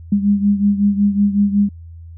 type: beating tone pair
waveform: sine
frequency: 201.5 / 206.9 Hz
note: G3 / G#3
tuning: +48 / -6 cents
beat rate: 5.4 Hz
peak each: -13 / -18 dBFS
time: 0.12-1.69 s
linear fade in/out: 5 ms
effects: added 83 Hz sine -33 dBFS peak until 2.17 s